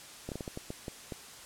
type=slowing click train; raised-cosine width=2 ms; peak=-24 dBFS; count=9; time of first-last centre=0.29-1.122 s; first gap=28 ms; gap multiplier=1.36; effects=white hiss -49 dBFS RMS until 1.45 s + low-pass 10000 Hz 12 dB/octave